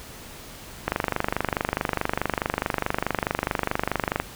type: click train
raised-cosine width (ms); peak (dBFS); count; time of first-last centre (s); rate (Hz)
0.5; -7; 83; 0.88-4.2; 24.7
effects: pink hiss -42 dBFS RMS until 4.35 s